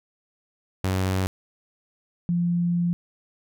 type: tone pair in turn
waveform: sawtooth / sine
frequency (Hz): 94.2 / 173.36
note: F#2 / F3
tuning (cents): +32 / -12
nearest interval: major seventh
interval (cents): 1056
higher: second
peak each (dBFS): -18 / -20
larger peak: first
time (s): 0.84-1.27 / 2.29-2.93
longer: second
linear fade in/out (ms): 0
effects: none